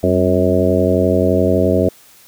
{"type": "harmonic tone with a mistuned harmonic", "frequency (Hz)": 91.6, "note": "F#2", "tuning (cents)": -17, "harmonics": [1, 2, 3, 4, 5, 6, 7], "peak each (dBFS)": [-19, -19, -19, -19, -19, -19, -19], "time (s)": [0.03, 1.89], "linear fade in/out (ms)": 5, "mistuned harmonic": 2, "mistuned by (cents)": 87, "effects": ["white hiss -46 dBFS RMS until 2.27 s"]}